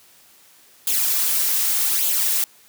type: noise with flanger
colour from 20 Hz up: blue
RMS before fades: -20 dBFS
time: 0.87-2.44 s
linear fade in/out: 2 ms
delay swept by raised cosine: 0.27 to 5.07 ms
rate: 0.84 Hz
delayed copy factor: +0.6
effects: white hiss -52 dBFS RMS until 2.68 s + high-pass 100 Hz 12 dB/octave